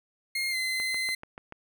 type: tone with pitch glide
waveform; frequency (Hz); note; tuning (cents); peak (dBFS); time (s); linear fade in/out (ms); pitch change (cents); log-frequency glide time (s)
30% pulse; 2133 to 2057; C7 to C7; +33 to -30; -25; 0.35-1.15; 5; -63; 0.5-0.56
type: click train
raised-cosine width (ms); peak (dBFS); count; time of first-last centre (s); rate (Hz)
0.5; -26; 6; 0.8-1.524; 6.91
effects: none